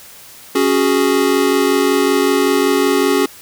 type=chord; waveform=square; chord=C# suspended fourth; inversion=none; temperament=equal; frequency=277.2 / 370 / 415.3 Hz; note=C#4 / F#4 / G#4; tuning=0 / 0 / 0 cents; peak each=-17 dBFS; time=0.55-3.26 s; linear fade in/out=5 ms; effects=white hiss -39 dBFS RMS until 3.41 s